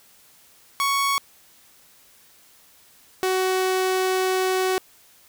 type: tone pair in turn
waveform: sawtooth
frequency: 1112 / 374.1 Hz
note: C#6 / F#4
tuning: +5 / +19 cents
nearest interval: octave + perfect fifth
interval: 1886 cents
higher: first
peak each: -16 dBFS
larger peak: neither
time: 0.8-1.18 / 3.23-4.78 s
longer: second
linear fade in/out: 0 ms
effects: white hiss -54 dBFS RMS until 5.28 s